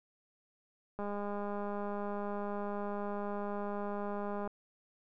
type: click train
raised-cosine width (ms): 1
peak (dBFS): -26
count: 712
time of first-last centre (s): 0.99-4.475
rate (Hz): 204
effects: none